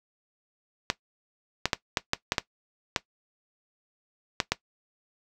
clicks, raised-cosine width 0.2 ms, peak -5 dBFS, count 10, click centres 0.901 / 1.656 / 1.732 / 1.972 / 2.134 / 2.321 / 2.382 / 2.962 / 4.402 / 4.52 s, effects noise-tail reverb RT60 0.1 s tail -17 dB re dry

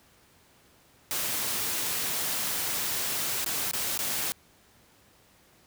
white noise with dropouts, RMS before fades -30 dBFS, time 1.11-4.32 s, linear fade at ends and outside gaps 0 ms, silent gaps 3.445-3.462 / 3.712-3.734 / 3.976-3.99 s, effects pink hiss -60 dBFS RMS until 5.66 s + high-pass 60 Hz 12 dB/octave

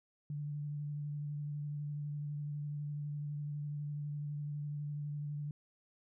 sine tone with vibrato, 146.83 Hz, D3, in tune, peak -37 dBFS, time 0.3-5.51 s, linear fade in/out 2 ms, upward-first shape sine, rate 12 Hz, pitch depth 17 cents each way, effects none

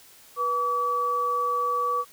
sine tone pair together, 488.1 / 1145.9 Hz, B4 / D6, -20 / -43 cents, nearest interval octave + minor third, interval 1477 cents, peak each -31 / -23 dBFS, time 0.36-2.05 s, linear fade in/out 50 ms, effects white hiss -52 dBFS RMS until 2.12 s

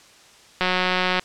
click train, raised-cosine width 0.3 ms, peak -5 dBFS, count 108, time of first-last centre 0.61-1.195 s, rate 183 Hz, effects white hiss -50 dBFS RMS until 1.24 s + low-pass 7000 Hz 12 dB/octave

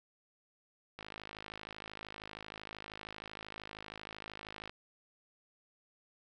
click train, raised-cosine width 0.3 ms, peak -28 dBFS, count 197, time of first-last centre 0.99-4.695 s, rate 52.9 Hz, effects none

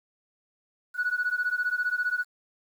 sine beating tone pair, 1463 / 1478 Hz, F#6 / F#6, -20 / -2 cents, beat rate 15 Hz, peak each -27 / -27 dBFS, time 0.94-2.25 s, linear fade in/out 50 ms, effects tanh soft clip ceiling -19 dBFS + 9-bit

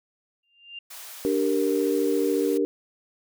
sine tone with exponential growth, 2794 Hz, F7, in tune, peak -33 dBFS, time 0.43-0.79 s, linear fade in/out 5 ms, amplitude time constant 77 ms
white high-pass noise, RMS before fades -41 dBFS, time 0.9-2.58 s, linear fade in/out 10 ms, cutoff 560 Hz, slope 24 dB/octave
sine chord, G minor, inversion second, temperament equal, 293.7 / 392 / 466.2 Hz, D4 / G4 / Bb4, 0 / 0 / 0 cents, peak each -25 dBFS, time 1.25-2.65 s, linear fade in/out 0 ms
effects none

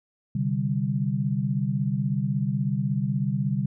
sine chord, C suspended second, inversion none, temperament just, 130.81 / 147.16 / 196.22 Hz, C3 / D3 / G3, 0 / +4 / +2 cents, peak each -27 dBFS, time 0.35-3.66 s, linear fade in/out 5 ms, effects none

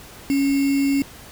sine tone with sample-and-hold, 277.2 Hz, C#4, in tune, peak -16 dBFS, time 0.3-1.02 s, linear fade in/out 0 ms, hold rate 2450 Hz, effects pink hiss -42 dBFS RMS until 1.31 s

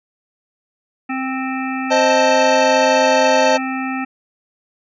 harmonic tone, 262.6 Hz, C4, 6 cents sharp, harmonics 1 / 3 / 5 / 7 / 9 / 10, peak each -22 / -27 / -29 / -30 / -32 / -32 dBFS, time 1.09-4.05 s, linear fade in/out 10 ms
square chord, A diminished, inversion first, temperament equal, 523.3 / 622.3 / 880 Hz, C5 / Eb5 / A5, 0 / 0 / 0 cents, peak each -17 dBFS, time 1.9-3.58 s, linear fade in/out 20 ms
effects resampled to 16000 Hz

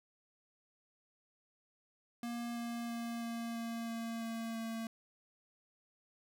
square tone with pitch steps, 236.6 / 235.1 / 233.6 / 232.1 / 230.7 / 229.2 / 227.7 / 226.3 Hz, A#3 / A#3 / A#3 / A#3 / A#3 / A#3 / A#3 / A3, +26 / +15 / +4 / -7 / -18 / -29 / -40 / +49 cents, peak -39 dBFS, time 2.23-4.87 s, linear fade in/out 2 ms, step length 330 ms, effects none

